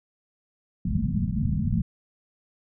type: low-pass noise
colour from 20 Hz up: white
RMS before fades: -25 dBFS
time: 0.85-1.82 s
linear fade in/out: 5 ms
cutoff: 230 Hz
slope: 96 dB/octave
effects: none